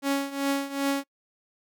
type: tone with tremolo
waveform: sawtooth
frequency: 277.6 Hz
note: C#4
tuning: 3 cents sharp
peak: -18 dBFS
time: 0.02-1.04 s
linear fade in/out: 50 ms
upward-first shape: triangle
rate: 2.6 Hz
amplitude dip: 85%
effects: noise-tail reverb RT60 0.1 s tail -24 dB re dry